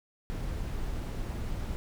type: noise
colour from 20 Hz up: brown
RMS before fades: -34 dBFS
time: 0.3-1.76 s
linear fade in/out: 0 ms
effects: none